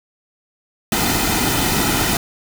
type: noise with comb filter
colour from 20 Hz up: pink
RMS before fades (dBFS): -18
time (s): 0.92-2.17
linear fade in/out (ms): 2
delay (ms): 1.8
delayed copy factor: -0.6
effects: none